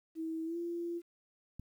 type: tone with pitch glide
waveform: sine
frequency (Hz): 322.9 to 342.1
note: E4 to F4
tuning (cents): -36 to -36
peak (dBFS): -35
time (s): 0.15-1.02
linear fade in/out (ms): 50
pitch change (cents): +100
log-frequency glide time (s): 0.45-0.57
type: click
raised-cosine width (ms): 5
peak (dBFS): -32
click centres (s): 1.596
effects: 11-bit